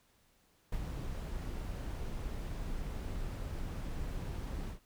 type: noise with ADSR envelope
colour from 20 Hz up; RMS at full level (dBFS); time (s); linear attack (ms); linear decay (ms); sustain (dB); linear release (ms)
brown; -36; 0.72-4.8; 5; 59; -3; 110
effects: pink hiss -70 dBFS RMS until 4.85 s